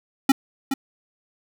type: tone with echo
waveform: square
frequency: 270.4 Hz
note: C#4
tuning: 43 cents flat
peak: -12 dBFS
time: 0.29-0.32 s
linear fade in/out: 5 ms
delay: 420 ms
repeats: 1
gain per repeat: -9 dB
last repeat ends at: 0.74 s
effects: none